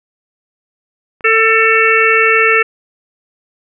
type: clicks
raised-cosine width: 0.5 ms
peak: -24 dBFS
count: 9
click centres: 1.208 / 1.508 / 1.65 / 1.755 / 1.855 / 2.184 / 2.221 / 2.353 / 2.567 s
type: harmonic tone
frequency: 446.1 Hz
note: A4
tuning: 24 cents sharp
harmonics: 1 / 3 / 4 / 5 / 6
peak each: -14 / -14 / -14 / -14 / -14 dBFS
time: 1.24-2.63 s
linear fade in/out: 10 ms
effects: none